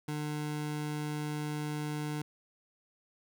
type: tone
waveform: 25% pulse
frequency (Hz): 150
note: D3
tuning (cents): +37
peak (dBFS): -30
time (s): 0.08-2.22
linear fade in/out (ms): 5
effects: none